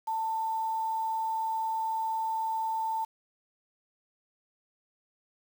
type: tone with quantisation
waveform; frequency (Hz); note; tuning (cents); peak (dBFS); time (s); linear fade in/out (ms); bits
sine; 891; A5; +22; -28; 0.07-3.05; 10; 8
effects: none